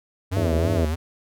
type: tone with vibrato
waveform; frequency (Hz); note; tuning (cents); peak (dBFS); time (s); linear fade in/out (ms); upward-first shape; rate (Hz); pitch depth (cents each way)
square; 87.31; F2; 0; -23; 0.31-0.96; 20; sine; 3.1; 250
type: harmonic tone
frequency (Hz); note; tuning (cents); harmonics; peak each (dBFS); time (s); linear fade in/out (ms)
82.41; E2; 0; 1 / 2 / 3 / 4 / 5 / 6 / 7 / 8; -30 / -30 / -30 / -30 / -30 / -30 / -30 / -30; 0.36-0.85; 5
effects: none